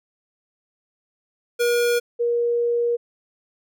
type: tone pair in turn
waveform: square / sine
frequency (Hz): 478.4 / 474.3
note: A#4 / A#4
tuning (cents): +45 / +30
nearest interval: unison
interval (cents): 15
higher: first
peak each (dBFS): -18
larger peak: neither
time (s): 1.59-2 / 2.19-2.97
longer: second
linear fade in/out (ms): 20
effects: none